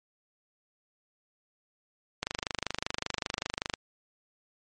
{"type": "click train", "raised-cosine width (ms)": 0.2, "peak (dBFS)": -12, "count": 39, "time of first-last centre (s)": [2.23, 3.738], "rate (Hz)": 25.2, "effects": ["MP3 48 kbps"]}